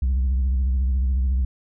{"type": "tone with vibrato", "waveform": "sine", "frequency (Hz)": 64.7, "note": "C2", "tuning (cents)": -19, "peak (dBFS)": -15, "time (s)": [0.02, 1.45], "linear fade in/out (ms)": 5, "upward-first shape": "sine", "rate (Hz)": 14, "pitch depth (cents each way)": 110, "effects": ["tanh soft clip ceiling -17 dBFS"]}